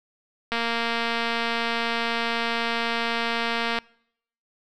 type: click train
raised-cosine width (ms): 0.3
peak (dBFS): -10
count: 759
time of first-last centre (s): 0.52-3.787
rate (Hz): 232
effects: noise-tail reverb RT60 0.7 s tail -25 dB re dry